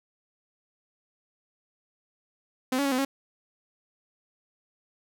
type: tone with pitch steps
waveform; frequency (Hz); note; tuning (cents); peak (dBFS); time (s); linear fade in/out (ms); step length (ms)
sawtooth; 256.9 / 281.8 / 276.3 / 254.6 / 273.5; C4 / C#4 / C#4 / C4 / C#4; -32 / +29 / -6 / -47 / -23; -20; 2.72-3.05; 5; 66
effects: none